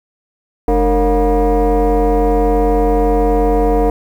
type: tone with frequency modulation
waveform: sine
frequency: 207.7 Hz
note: G#3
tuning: in tune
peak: -8 dBFS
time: 0.68-3.9 s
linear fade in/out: 2 ms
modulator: 253 Hz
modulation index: 2.1
effects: tanh soft clip ceiling -7 dBFS + 7-bit